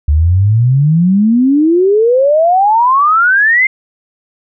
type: exponential sweep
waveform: sine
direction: up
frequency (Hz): 71.2 to 2132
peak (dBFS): -6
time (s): 0.08-3.67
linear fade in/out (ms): 5
effects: none